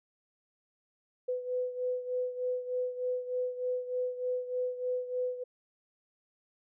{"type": "beating tone pair", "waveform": "sine", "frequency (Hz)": [500, 503.3], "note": ["B4", "B4"], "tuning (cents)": [21, 33], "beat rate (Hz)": 3.3, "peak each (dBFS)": [-32, -37], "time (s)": [1.28, 5.44], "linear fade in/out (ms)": 10, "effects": []}